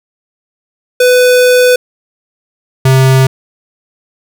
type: tone pair in turn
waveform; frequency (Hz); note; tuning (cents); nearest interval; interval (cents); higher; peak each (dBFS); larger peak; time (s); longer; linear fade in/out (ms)
square; 498.7 / 132.09; B4 / C3; +17 / +17; octave + major seventh; 2300; first; -5; neither; 1-1.76 / 2.85-3.27; first; 5
effects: none